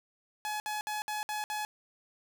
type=tone bursts; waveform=sawtooth; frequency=847 Hz; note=G#5; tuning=34 cents sharp; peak=-29 dBFS; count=6; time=0.45-1.65 s; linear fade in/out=0 ms; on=150 ms; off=60 ms; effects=none